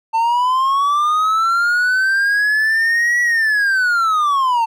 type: linear two-way sweep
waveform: triangle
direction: up then down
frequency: 890 to 1941 to 890 Hz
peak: -11 dBFS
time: 0.13-4.66 s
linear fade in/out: 20 ms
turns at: 3.21 s
effects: none